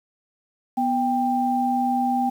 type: tone pair together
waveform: sine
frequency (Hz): 246.9 / 789.8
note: B3 / G5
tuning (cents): 0 / +13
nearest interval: octave + minor sixth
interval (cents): 2013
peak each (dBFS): -23 / -21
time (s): 0.77-2.3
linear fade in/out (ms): 10
effects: 8-bit